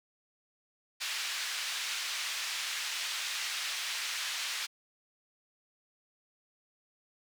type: band-pass noise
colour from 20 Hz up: white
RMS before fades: -36 dBFS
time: 1-4.67 s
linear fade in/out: 20 ms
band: 1600 to 4500 Hz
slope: 12 dB/octave
effects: none